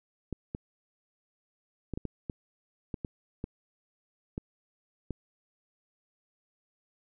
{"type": "clicks", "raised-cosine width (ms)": 3, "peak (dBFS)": -21, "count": 11, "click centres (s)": [0.327, 0.549, 1.937, 1.975, 2.053, 2.298, 2.942, 3.048, 3.441, 4.379, 5.107], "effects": []}